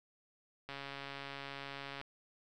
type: click train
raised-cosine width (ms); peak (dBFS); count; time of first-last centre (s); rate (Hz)
0.3; -28; 185; 0.69-2.014; 139
effects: none